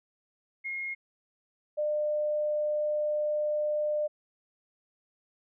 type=tone pair in turn; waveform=sine; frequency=2148 / 600.7 Hz; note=C7 / D5; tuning=+45 / +39 cents; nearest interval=octave + minor seventh; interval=2206 cents; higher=first; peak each=-32 / -26 dBFS; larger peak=second; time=0.64-0.95 / 1.77-4.08 s; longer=second; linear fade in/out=20 ms; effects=none